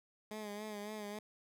15% pulse tone with vibrato, 210 Hz, G#3, 19 cents sharp, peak -36 dBFS, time 0.31-1.19 s, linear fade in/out 2 ms, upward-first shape sine, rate 3.6 Hz, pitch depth 50 cents each way, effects none

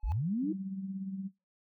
triangle tone with exponential growth, 856 Hz, A5, 48 cents flat, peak -35 dBFS, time 0-0.12 s, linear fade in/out 0 ms, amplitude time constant 26 ms
sine linear sweep, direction up, 30.87 to 329.6 Hz, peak -29 dBFS, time 0.03-0.53 s, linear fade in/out 10 ms
sine tone with tremolo, 192.4 Hz, G3, 32 cents flat, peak -33 dBFS, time 0.42-1.29 s, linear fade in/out 20 ms, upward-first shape triangle, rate 17 Hz, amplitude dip 65%
effects noise-tail reverb RT60 0.2 s tail -18 dB re dry

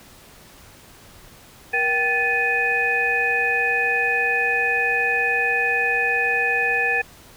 sine tone cluster, 475.2 / 775 / 1741 / 2494 Hz, A#4 / G5 / A6 / D#7, +33 / -20 / -19 / +3 cents, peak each -28 / -27 / -21 / -22 dBFS, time 1.73-7.02 s, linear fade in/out 10 ms, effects pink hiss -47 dBFS RMS until 7.36 s

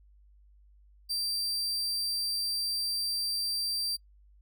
40% pulse tone, 4699 Hz, D8, in tune, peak -28 dBFS, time 1.09-3.97 s, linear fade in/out 20 ms, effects noise-tail reverb RT60 0.1 s tail -26 dB re dry + added 50 Hz sine -56 dBFS peak until 4.41 s

